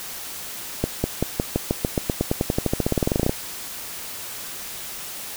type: accelerating click train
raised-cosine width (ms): 2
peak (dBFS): -6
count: 28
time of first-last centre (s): 0.84-3.294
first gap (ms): 200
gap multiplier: 0.93
effects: white hiss -34 dBFS RMS until 5.36 s